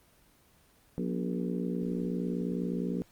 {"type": "harmonic tone with a mistuned harmonic", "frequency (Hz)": 59.8, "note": "A#1", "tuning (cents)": 45, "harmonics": [3, 4, 5, 6, 7, 8], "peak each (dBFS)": [-33, -35, -39, -41, -40, -43], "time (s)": [0.98, 3.02], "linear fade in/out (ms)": 0, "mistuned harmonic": 5, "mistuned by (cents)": -68, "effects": ["pink hiss -63 dBFS RMS until 3.11 s", "Opus 24 kbps"]}